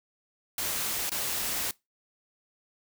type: noise with dropouts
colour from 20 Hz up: white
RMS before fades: -31 dBFS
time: 0.58-1.71 s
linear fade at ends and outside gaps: 2 ms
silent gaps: 1.095-1.117 s
effects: noise-tail reverb RT60 0.2 s tail -22 dB re dry

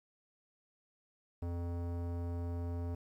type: tone with low-pass filter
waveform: square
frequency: 86.2 Hz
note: F2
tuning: 22 cents flat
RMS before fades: -38 dBFS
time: 1.42-2.95 s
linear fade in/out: 5 ms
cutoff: 740 Hz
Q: 0.83
effects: 11-bit

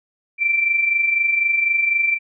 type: tone pair together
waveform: sine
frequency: 2325 / 2349 Hz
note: D7 / D7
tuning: -18 / 0 cents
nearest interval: unison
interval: 18 cents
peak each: -24 / -16 dBFS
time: 0.38-2.19 s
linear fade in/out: 50 ms
effects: none

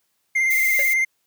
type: tone with vibrato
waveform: triangle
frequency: 2093 Hz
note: C7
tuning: in tune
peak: -15 dBFS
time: 0.35-1.05 s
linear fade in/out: 10 ms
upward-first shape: sine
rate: 18 Hz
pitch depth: 28 cents each way
type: noise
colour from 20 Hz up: violet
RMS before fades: -27 dBFS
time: 0.5-0.94 s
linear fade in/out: 10 ms
type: tone with exponential decay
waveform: square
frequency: 561 Hz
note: C#5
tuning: 21 cents sharp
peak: -25 dBFS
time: 0.79-0.9 s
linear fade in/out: 2 ms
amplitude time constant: 23 ms
effects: white hiss -70 dBFS RMS until 1.26 s + high-pass 80 Hz 12 dB/octave

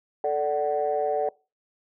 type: chord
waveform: sine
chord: D major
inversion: second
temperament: equal with one note detuned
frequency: 440 / 587.3 / 749 Hz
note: A4 / D5 / F#5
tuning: 0 / 0 / +21 cents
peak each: -26 dBFS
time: 0.24-1.29 s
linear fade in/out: 2 ms
effects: noise-tail reverb RT60 0.3 s tail -23 dB re dry + tanh soft clip ceiling -15 dBFS

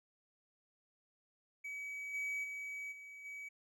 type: tone with level steps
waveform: triangle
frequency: 2276 Hz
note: C#7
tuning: 45 cents sharp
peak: -40 / -35 / -40 / -48 / -43 dBFS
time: 1.64-3.49 s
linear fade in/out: 10 ms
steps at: 2.13 / 2.43 / 2.91 / 3.24 s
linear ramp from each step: 20 ms
effects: none

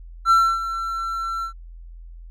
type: tone with ADSR envelope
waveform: triangle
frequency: 1348 Hz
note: E6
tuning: 38 cents sharp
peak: -9 dBFS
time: 0.25-1.53 s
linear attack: 58 ms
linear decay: 280 ms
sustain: -13 dB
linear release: 96 ms
effects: added 42 Hz sine -37 dBFS peak until 2.3 s

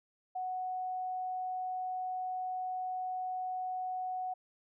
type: tone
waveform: sine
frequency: 740 Hz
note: F#5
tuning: in tune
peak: -34 dBFS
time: 0.35-4.34 s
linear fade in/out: 10 ms
effects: none

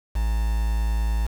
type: tone with quantisation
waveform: triangle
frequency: 55 Hz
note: A1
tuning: in tune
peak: -18 dBFS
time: 0.15-1.27 s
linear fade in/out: 10 ms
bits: 6
effects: none

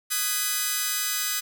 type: chord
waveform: 5% pulse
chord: G# minor seventh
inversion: second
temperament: just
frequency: 1245.9 / 1495.1 / 1661.2 / 1993.5 Hz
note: D#6 / F#6 / G#6 / B6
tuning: +2 / +18 / 0 / +16 cents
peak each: -19 / -20 / -21 / -20 dBFS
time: 0.1-1.41 s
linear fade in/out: 20 ms
effects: none

